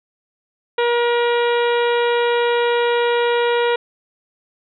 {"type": "harmonic tone", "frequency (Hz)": 476.5, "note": "A#4", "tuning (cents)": 38, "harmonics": [1, 2, 3, 4, 5, 6, 7, 8], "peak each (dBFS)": [-16, -22, -26, -28, -30, -32, -33, -34], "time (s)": [0.78, 3.76], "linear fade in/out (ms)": 5, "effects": []}